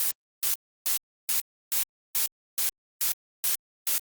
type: noise bursts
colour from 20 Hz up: blue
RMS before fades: -25 dBFS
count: 10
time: 0-3.98 s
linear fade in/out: 0 ms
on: 110 ms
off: 320 ms
effects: Opus 24 kbps